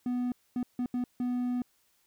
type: tone bursts at uneven times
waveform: triangle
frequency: 246.9 Hz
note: B3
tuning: in tune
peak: -26 dBFS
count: 5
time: 0.06-0.32 / 0.56-0.63 / 0.79-0.86 / 0.94-1.04 / 1.2-1.62 s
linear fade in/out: 2 ms
effects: white hiss -70 dBFS RMS until 2.06 s